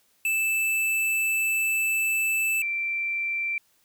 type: tone pair in turn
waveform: square / sine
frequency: 2637 / 2349 Hz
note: E7 / D7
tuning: 0 / 0 cents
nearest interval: major second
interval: 200 cents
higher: first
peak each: -23 / -25 dBFS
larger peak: first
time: 0.25-2.62 / 2.62-3.58 s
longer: first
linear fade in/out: 2 ms
effects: white hiss -65 dBFS RMS until 3.84 s